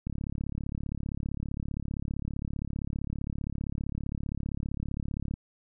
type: click train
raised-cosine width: 5 ms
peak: -21 dBFS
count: 187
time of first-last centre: 0.07-5.339 s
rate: 35.3 Hz
effects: none